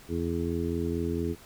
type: harmonic tone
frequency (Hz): 84.4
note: E2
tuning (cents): +41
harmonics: 1 / 2 / 3 / 4 / 5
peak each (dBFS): -33 / -35 / -33 / -33 / -34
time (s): 0.08-1.36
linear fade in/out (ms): 50
effects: pink hiss -52 dBFS RMS until 1.45 s